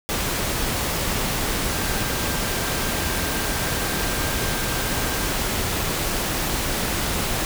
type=tone in noise; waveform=sine; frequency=1581 Hz; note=G6; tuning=14 cents sharp; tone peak=-35 dBFS; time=1.73-5.26 s; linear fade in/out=0 ms; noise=pink; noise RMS=-24 dBFS; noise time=0.09-7.45 s; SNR=-14 dB; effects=none